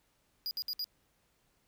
square tone bursts, 4885 Hz, D#8, 33 cents flat, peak -34 dBFS, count 4, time 0.46-0.843 s, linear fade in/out 0 ms, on 50 ms, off 61 ms, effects pink hiss -73 dBFS RMS until 1.67 s

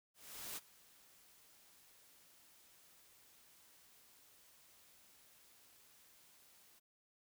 white noise with ADSR envelope, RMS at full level -45 dBFS, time 0.14-6.8 s, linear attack 430 ms, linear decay 28 ms, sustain -21 dB, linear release 19 ms, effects none

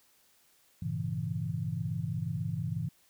sine chord, G diminished seventh, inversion none, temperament equal with one note detuned, 100.23 / 116.54 / 138.59 / 164.81 Hz, G2 / Bb2 / Db3 / Fb3, +39 / 0 / 0 / 0 cents, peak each -38 / -37 / -37 / -35 dBFS, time 0.82-2.89 s, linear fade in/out 5 ms, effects white hiss -66 dBFS RMS until 3.09 s

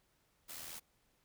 white noise with amplitude modulation, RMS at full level -45 dBFS, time 0.48-0.8 s, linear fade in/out 20 ms, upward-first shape sine, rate 80.8 Hz, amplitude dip 55%, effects pink hiss -75 dBFS RMS until 1.24 s

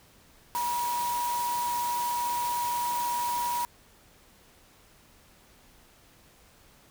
sine tone in noise, 963 Hz, B5, 44 cents flat, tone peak -27 dBFS, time 0.55-3.65 s, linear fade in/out 0 ms, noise white, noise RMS -37 dBFS, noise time 0.55-3.65 s, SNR +7 dB, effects pink hiss -58 dBFS RMS until 6.9 s

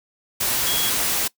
sine tone in noise, 3322 Hz, G#7, in tune, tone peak -25 dBFS, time 0.66-0.9 s, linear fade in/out 10 ms, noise white, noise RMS -22 dBFS, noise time 0.4-1.28 s, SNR -6 dB, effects noise-tail reverb RT60 0.1 s tail -21 dB re dry

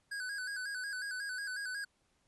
square tone with vibrato, 1568 Hz, G6, in tune, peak -38 dBFS, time 0.11-1.85 s, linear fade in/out 10 ms, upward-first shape square, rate 5.5 Hz, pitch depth 73 cents each way, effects pink hiss -75 dBFS RMS until 2.27 s + resampled to 24000 Hz

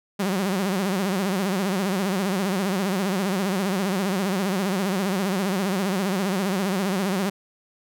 sawtooth tone with vibrato, 191.9 Hz, G3, 37 cents flat, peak -18 dBFS, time 0.19-7.3 s, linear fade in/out 10 ms, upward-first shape sine, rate 15 Hz, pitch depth 120 cents each way, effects none

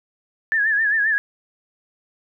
sine tone with vibrato, 1725 Hz, A6, 35 cents flat, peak -16 dBFS, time 0.52-1.18 s, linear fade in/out 0 ms, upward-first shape sine, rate 7.5 Hz, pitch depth 86 cents each way, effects none

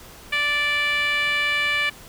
10% pulse tone with band-pass filter, 585 Hz, D5, 7 cents flat, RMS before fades -22 dBFS, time 0.32-1.9 s, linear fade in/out 10 ms, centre 2200 Hz, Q 2.3, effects pink hiss -44 dBFS RMS until 2.08 s

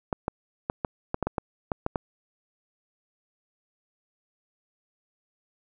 clicks, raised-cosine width 1 ms, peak -12 dBFS, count 11, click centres 0.128 / 0.281 / 0.699 / 0.848 / 1.144 / 1.227 / 1.27 / 1.382 / 1.718 / 1.864 / 1.958 s, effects none

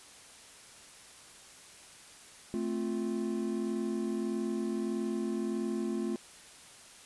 triangle chord, F major, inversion first, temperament equal, 220 / 261.6 / 349.2 Hz, A3 / C4 / F4, 0 / 0 / 0 cents, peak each -32 / -36 / -33 dBFS, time 2.54-6.16 s, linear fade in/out 0 ms, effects white hiss -53 dBFS RMS until 7.05 s + resampled to 24000 Hz

